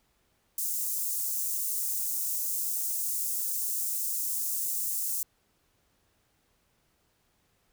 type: high-pass noise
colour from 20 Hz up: white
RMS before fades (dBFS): -31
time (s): 0.58-5.23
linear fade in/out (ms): 2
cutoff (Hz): 6800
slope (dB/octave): 24
effects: pink hiss -71 dBFS RMS until 7.72 s